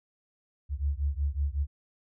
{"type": "beating tone pair", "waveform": "sine", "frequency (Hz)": [68.9, 74.3], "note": ["C#2", "D2"], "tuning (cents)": [-10, 21], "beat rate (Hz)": 5.4, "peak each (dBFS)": [-29, -30], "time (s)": [0.69, 1.67], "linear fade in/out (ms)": 50, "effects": []}